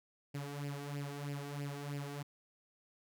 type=tone with flanger; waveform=sawtooth; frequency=142.9 Hz; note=D3; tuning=47 cents flat; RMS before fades=-42 dBFS; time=0.34-2.23 s; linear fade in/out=10 ms; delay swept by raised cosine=0.39 to 2.69 ms; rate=3.1 Hz; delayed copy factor=+0.7; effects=none